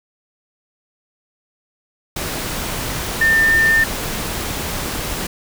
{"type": "tone in noise", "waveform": "sine", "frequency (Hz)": 1799, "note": "A6", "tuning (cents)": 38, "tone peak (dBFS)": -11, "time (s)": [3.21, 3.84], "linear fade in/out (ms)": 5, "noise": "pink", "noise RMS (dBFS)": -24, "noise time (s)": [2.16, 5.27], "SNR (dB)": 10, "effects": []}